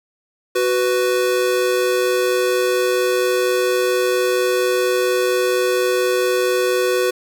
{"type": "tone pair together", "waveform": "square", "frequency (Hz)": [371.2, 495.5], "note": ["F#4", "B4"], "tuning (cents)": [6, 6], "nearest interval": "perfect fourth", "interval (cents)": 500, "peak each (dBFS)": -19, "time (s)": [0.55, 7.11], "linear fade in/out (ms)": 10, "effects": ["7-bit"]}